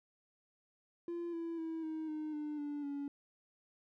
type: tone with pitch steps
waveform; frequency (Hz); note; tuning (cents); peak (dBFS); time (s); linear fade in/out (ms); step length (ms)
triangle; 342.8 / 333.6 / 324.7 / 316 / 307.5 / 299.3 / 291.3 / 283.5; F4 / E4 / E4 / D#4 / D#4 / D4 / D4 / C#4; -32 / +21 / -26 / +27 / -20 / +33 / -14 / +39; -35; 1.08-3.08; 2; 250
effects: tanh soft clip ceiling -32 dBFS